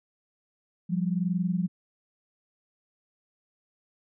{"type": "tone pair together", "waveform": "sine", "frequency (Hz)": [174.61, 195.75], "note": ["F3", "G3"], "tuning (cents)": [0, -2], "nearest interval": "major second", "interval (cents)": 198, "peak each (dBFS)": [-26, -29], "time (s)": [0.89, 1.68], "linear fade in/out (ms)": 20, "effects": []}